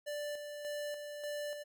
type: tone with tremolo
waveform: square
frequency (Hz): 588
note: D5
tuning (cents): +2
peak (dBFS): -38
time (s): 0.06-1.64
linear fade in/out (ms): 20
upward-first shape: square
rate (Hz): 1.7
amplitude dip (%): 45
effects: none